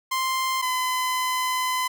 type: tone pair in turn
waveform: sawtooth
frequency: 1046 / 1017.4 Hz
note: C6 / C6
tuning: -1 / -49 cents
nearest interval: unison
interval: 48 cents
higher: first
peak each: -19 dBFS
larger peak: neither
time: 0.11-0.62 / 0.62-1.88 s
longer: second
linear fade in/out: 10 ms
effects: none